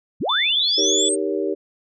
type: linear sweep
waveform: sine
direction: up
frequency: 73 to 8700 Hz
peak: -20 dBFS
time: 0.2-1.16 s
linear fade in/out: 20 ms
type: tone with pitch glide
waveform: sine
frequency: 3520 to 3438 Hz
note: A7 to A7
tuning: 0 to -41 cents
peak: -19 dBFS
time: 0.29-1.09 s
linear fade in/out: 5 ms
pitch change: -41 cents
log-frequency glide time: 0.49-0.66 s
type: chord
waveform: sine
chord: Eb dominant seventh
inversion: none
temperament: equal with one note detuned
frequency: 311.1 / 392 / 466.2 / 562.8 Hz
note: Eb4 / G4 / Bb4 / Db5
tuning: 0 / 0 / 0 / +26 cents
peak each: -26 / -23 / -27 / -29 dBFS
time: 0.77-1.55 s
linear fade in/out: 20 ms
effects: none